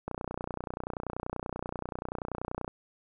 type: click train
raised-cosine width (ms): 1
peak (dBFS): -20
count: 80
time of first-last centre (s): 0.08-2.679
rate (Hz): 30.4
effects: none